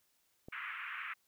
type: click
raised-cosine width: 2 ms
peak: -35 dBFS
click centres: 0.485 s
type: band-pass noise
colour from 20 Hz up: pink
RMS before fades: -43 dBFS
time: 0.52-1.14 s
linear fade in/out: 10 ms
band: 1200 to 2600 Hz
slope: 48 dB/octave
effects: white hiss -75 dBFS RMS until 1.27 s